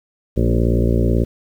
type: harmonic tone with a mistuned harmonic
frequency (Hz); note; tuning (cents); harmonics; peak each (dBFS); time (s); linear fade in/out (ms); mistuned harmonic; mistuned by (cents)
58.27; A#1; 0; 1 / 2 / 3 / 4 / 5 / 6 / 7 / 8 / 9 / 10; -17 / -19 / -25 / -22 / -27 / -24 / -25 / -31 / -28 / -32; 0.36-1.25; 20; 4; -27
effects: 8-bit